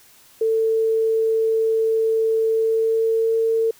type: tone with pitch glide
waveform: sine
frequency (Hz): 446.1 to 451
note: A4 to A4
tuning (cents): +24 to +43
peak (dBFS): -16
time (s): 0.41-3.71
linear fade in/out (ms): 5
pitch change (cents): +19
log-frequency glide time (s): 2.54-3.31
effects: white hiss -51 dBFS RMS until 3.79 s